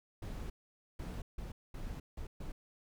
brown noise bursts at uneven times, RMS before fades -42 dBFS, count 6, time 0.22-0.5 / 0.99-1.22 / 1.38-1.52 / 1.74-2 / 2.17-2.27 / 2.4-2.52 s, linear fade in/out 5 ms, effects none

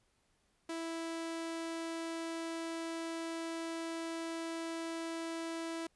sawtooth tone, 329.6 Hz, E4, in tune, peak -34 dBFS, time 0.69-5.87 s, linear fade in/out 5 ms, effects pink hiss -75 dBFS RMS until 5.95 s + resampled to 24000 Hz

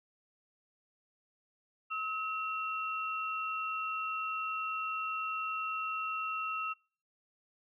sine tone pair together, 1286 / 2725 Hz, E6 / F7, -43 / -43 cents, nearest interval octave + minor second, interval 1300 cents, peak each -35 / -38 dBFS, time 1.9-6.74 s, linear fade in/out 20 ms, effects noise-tail reverb RT60 0.5 s tail -26 dB re dry

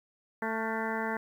harmonic tone with a mistuned harmonic, 222.3 Hz, A3, 18 cents sharp, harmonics 1 / 2 / 3 / 4 / 5 / 6 / 7 / 8 / 9, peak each -36 / -37 / -40 / -36 / -42 / -42 / -40 / -39 / -43 dBFS, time 0.42-1.17 s, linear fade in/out 2 ms, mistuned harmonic 6, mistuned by +90 cents, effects 10-bit

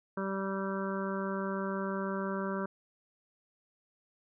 harmonic tone, 194 Hz, G3, 18 cents flat, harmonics 1 / 2 / 3 / 5 / 6 / 7 / 8, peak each -35 / -38 / -40 / -42 / -43 / -43 / -44 dBFS, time 0.17-2.66 s, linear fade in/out 5 ms, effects none

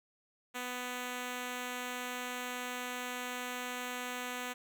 5% pulse tone, 248.3 Hz, B3, 9 cents sharp, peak -26 dBFS, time 0.54-4.54 s, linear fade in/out 20 ms, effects none

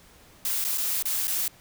blue noise with dropouts, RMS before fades -27 dBFS, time 0.45-1.48 s, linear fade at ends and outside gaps 2 ms, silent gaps 0.642-0.648 / 0.776-0.78 / 1.025-1.054 / 1.272-1.278 s, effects pink hiss -54 dBFS RMS until 1.6 s

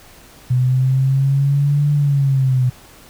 sine linear two-way sweep, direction up then down, 125 to 146.83 to 125 Hz, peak -12 dBFS, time 0.5-2.7 s, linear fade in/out 10 ms, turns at 1.92 s, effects pink hiss -44 dBFS RMS until 3.09 s

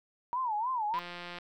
sine tone with vibrato, 932.3 Hz, A#5, in tune, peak -29 dBFS, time 0.33-0.99 s, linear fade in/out 0 ms, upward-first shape sine, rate 3.3 Hz, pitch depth 200 cents each way
click train, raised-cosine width 0.3 ms, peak -26 dBFS, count 79, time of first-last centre 0.94-1.386 s, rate 175 Hz
effects none

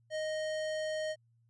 sine tone with hard clipping, 622 Hz, D#5, 1 cent flat, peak -35 dBFS, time 0.1-1.16 s, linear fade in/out 50 ms, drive 18 dB, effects added 116 Hz sine -66 dBFS peak until 1.49 s + resampled to 22050 Hz

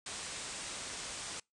white low-pass noise, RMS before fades -43 dBFS, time 0.06-1.4 s, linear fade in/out 5 ms, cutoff 9300 Hz, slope 96 dB/octave, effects noise-tail reverb RT60 0.2 s tail -26 dB re dry

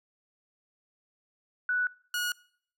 sine / sawtooth tone pair in turn, 1480 / 1451.2 Hz, F#6 / F#6, 0 / -34 cents, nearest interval unison, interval 34 cents, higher first, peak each -25 dBFS, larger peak neither, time 1.69-1.87 / 2.14-2.32 s, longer neither, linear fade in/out 2 ms, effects noise-tail reverb RT60 0.6 s tail -24 dB re dry

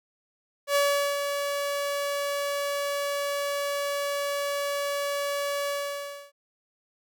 sawtooth tone with ADSR envelope, 569 Hz, C#5, 45 cents sharp, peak -16 dBFS, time 0.67-6.32 s, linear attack 84 ms, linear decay 410 ms, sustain -7 dB, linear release 630 ms, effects none

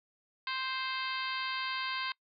harmonic tone with a mistuned harmonic, 523.3 Hz, C5, in tune, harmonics 2 / 3 / 4 / 5 / 6 / 7 / 8 / 9, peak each -38 / -40 / -41 / -42 / -43 / -43 / -44 / -45 dBFS, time 0.47-2.12 s, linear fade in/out 2 ms, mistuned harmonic 7, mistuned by +23 cents, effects noise-tail reverb RT60 0.1 s tail -24 dB re dry

